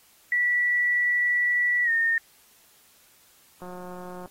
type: tone with pitch glide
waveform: sine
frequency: 1952 to 1831.8 Hz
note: B6 to A#6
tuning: -21 to -31 cents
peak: -20 dBFS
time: 0.32-2.18 s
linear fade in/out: 2 ms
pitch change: -110 cents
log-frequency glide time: 1.84-1.9 s
type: click train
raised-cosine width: 1 ms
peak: -27 dBFS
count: 116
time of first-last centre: 3.62-4.259 s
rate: 180 Hz
effects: white hiss -58 dBFS RMS until 4.3 s + AAC 48 kbps